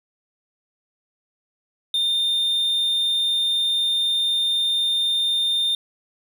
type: tone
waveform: triangle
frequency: 3622 Hz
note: A7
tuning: 49 cents sharp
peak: -17 dBFS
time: 1.94-5.75 s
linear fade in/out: 2 ms
effects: none